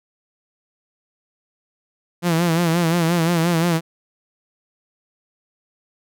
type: tone with vibrato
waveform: sawtooth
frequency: 168.6 Hz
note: E3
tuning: 39 cents sharp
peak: -12 dBFS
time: 2.22-3.81 s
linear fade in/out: 50 ms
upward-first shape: sine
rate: 5.7 Hz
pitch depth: 78 cents each way
effects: none